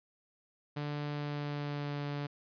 sawtooth tone with pitch glide, 146.83 to 144.39 Hz, D3 to D3, 0 to -29 cents, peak -31 dBFS, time 0.76-2.27 s, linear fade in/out 10 ms, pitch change -29 cents, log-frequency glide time 1.08-2.03 s, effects resampled to 11025 Hz

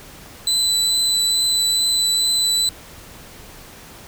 30% pulse tone with vibrato, 4000 Hz, B7, 21 cents sharp, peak -13 dBFS, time 0.47-2.69 s, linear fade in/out 2 ms, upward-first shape triangle, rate 2.3 Hz, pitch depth 13 cents each way, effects pink hiss -41 dBFS RMS until 4.07 s

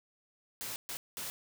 white noise bursts at uneven times, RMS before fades -40 dBFS, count 3, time 0.61-0.76 / 0.89-0.97 / 1.17-1.3 s, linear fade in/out 0 ms, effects none

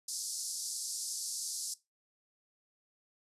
pink band-pass noise, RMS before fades -39 dBFS, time 0.08-1.74 s, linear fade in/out 5 ms, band 4700 to 11000 Hz, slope 48 dB/octave, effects noise-tail reverb RT60 0.2 s tail -18 dB re dry + resampled to 32000 Hz

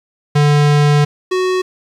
square tone pair in turn, 146.83 / 370 Hz, D3 / F#4, 0 / 0 cents, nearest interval octave + major third, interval 1600 cents, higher second, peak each -9 / -14 dBFS, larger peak first, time 0.35-1.05 / 1.31-1.62 s, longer first, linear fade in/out 10 ms, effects low-pass 6000 Hz 12 dB/octave + 7-bit

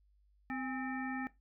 harmonic tone with a mistuned harmonic, 258.6 Hz, C4, 20 cents flat, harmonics 1 / 3 / 5 / 7 / 9, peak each -38 / -43 / -48 / -44 / -51 dBFS, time 0.5-1.27 s, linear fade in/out 0 ms, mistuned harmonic 3, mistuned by +83 cents, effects noise-tail reverb RT60 0.2 s tail -18 dB re dry + added 50 Hz sine -66 dBFS peak until 1.4 s

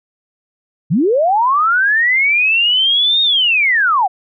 sine linear two-way sweep, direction up then down, 128 to 3729 to 702 Hz, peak -10 dBFS, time 0.9-4.08 s, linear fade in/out 20 ms, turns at 3.22 s, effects none

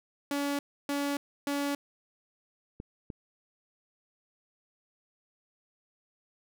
sawtooth tone bursts, 284.2 Hz, C#4, 43 cents sharp, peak -25 dBFS, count 3, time 0.31-1.75 s, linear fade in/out 2 ms, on 280 ms, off 300 ms
clicks, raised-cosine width 3 ms, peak -26 dBFS, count 2, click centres 2.801 / 3.102 s
effects none

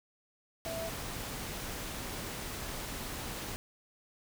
sine tone in noise, 659.3 Hz, E5, in tune, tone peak -37 dBFS, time 0.66-0.89 s, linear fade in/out 0 ms, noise pink, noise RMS -40 dBFS, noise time 0.65-3.56 s, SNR 0 dB, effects none

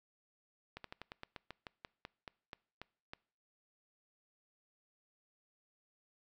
slowing click train, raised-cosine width 0.3 ms, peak -29 dBFS, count 15, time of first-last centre 0.77-3.135 s, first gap 73 ms, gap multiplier 1.12, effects noise-tail reverb RT60 0.5 s tail -24 dB re dry

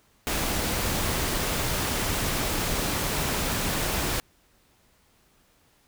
pink noise, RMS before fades -27 dBFS, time 0.27-4.2 s, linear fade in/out 0 ms, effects pink hiss -63 dBFS RMS until 5.87 s

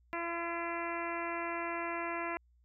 harmonic tone, 339.4 Hz, F4, 49 cents flat, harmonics 1 / 2 / 3 / 4 / 5 / 6 / 7 / 8, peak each -41 / -41 / -40 / -44 / -45 / -44 / -45 / -49 dBFS, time 0.13-2.37 s, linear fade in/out 0 ms, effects added 60 Hz sine -64 dBFS peak until 2.64 s

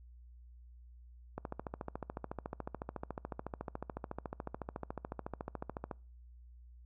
click train, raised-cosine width 1 ms, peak -25 dBFS, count 64, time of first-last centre 1.38-5.912 s, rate 13.9 Hz, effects noise-tail reverb RT60 0.4 s tail -26 dB re dry + added 60 Hz sine -53 dBFS peak until 6.85 s

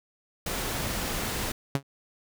pink noise, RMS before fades -31 dBFS, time 0.46-1.52 s, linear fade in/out 5 ms
sawtooth tone with exponential decay, 138.2 Hz, C#3, 5 cents flat, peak -17 dBFS, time 1.75-1.83 s, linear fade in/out 2 ms, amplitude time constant 16 ms
effects none

